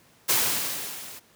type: noise with level ramp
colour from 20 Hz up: white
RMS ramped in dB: -20 to -43 dBFS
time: 0.28-1.2 s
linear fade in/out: 20 ms
effects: pink hiss -58 dBFS RMS until 1.35 s + high-pass 100 Hz 12 dB/octave